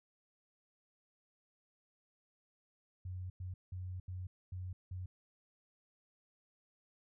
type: tone bursts at uneven times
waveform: sine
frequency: 91.6 Hz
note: F#2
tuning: 17 cents flat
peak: -40 dBFS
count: 6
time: 3.05-3.3 / 3.4-3.54 / 3.72-4 / 4.08-4.27 / 4.52-4.73 / 4.91-5.06 s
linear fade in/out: 5 ms
effects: none